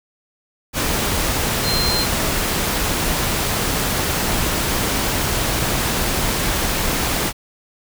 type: tone in noise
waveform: sine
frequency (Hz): 4156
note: C8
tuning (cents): -12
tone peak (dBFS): -20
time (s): 1.63-2.07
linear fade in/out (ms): 50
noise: pink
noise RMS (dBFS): -20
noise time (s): 0.73-7.33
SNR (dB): -3
effects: none